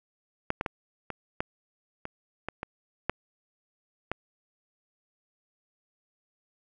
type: clicks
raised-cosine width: 0.5 ms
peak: -11 / -14 / -15 / -19 / -13 / -21 / -17 / -18 / -10 / -14 dBFS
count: 10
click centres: 0.504 / 0.611 / 0.662 / 1.103 / 1.405 / 2.054 / 2.486 / 2.631 / 3.096 / 4.116 s
effects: none